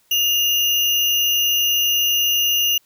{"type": "tone with sample-and-hold", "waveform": "sine", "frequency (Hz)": 2836, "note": "F7", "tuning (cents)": 26, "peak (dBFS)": -15, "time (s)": [0.11, 2.78], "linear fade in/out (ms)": 5, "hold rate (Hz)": 8820, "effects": ["white hiss -60 dBFS RMS until 2.85 s"]}